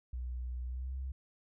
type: tone with pitch glide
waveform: sine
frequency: 61.74 to 65.79 Hz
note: B1 to C2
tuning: 0 to +10 cents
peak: -36 dBFS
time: 0.13-1.12 s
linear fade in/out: 5 ms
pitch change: +110 cents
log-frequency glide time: 0.66-0.95 s
effects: none